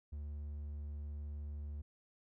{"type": "tone", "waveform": "triangle", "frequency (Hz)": 73.42, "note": "D2", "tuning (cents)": 0, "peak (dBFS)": -39, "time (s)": [0.12, 1.82], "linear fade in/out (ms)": 10, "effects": []}